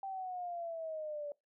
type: exponential sweep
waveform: sine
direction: down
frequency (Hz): 784 to 576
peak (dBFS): -38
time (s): 0.03-1.32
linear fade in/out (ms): 2
effects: noise-tail reverb RT60 0.2 s tail -23 dB re dry